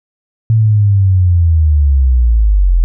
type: linear sweep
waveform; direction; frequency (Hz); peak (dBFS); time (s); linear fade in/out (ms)
sine; down; 113.3 to 40.77; -6; 0.5-2.84; 0
effects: none